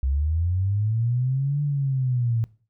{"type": "linear two-way sweep", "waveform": "sine", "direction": "up then down", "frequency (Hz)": [64.2, 146.83, 112.1], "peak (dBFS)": -20, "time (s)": [0.03, 2.44], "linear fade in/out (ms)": 0, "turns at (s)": 1.62, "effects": ["noise-tail reverb RT60 0.4 s tail -21 dB re dry"]}